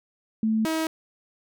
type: tone pair in turn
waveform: sine / sawtooth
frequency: 220 / 319.8 Hz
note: A3 / D#4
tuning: 0 / +48 cents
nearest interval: tritone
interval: 648 cents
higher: second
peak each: -20 dBFS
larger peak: neither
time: 0.43-0.65 / 0.65-0.87 s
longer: neither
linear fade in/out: 2 ms
effects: none